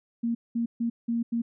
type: tone bursts at uneven times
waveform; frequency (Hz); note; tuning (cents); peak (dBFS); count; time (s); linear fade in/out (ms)
sine; 233.1; A#3; 0; -24; 5; 0.23-0.35 / 0.55-0.66 / 0.8-0.9 / 1.08-1.23 / 1.32-1.42; 10
effects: none